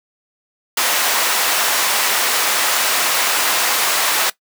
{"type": "high-pass noise", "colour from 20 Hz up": "pink", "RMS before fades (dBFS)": -17, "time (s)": [0.77, 4.3], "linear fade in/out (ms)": 5, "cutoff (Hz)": 810, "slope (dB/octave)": 12, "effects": ["noise-tail reverb RT60 0.1 s tail -18 dB re dry"]}